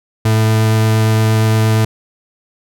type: tone with vibrato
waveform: 40% pulse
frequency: 110 Hz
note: A2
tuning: in tune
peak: -9 dBFS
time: 0.25-1.85 s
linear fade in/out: 5 ms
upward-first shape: triangle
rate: 8.6 Hz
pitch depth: 8 cents each way
effects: none